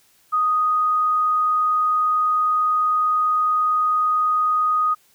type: tone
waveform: sine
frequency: 1244.5 Hz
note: D#6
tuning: in tune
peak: -16 dBFS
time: 0.32-4.95 s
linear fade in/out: 20 ms
effects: white hiss -58 dBFS RMS until 5.14 s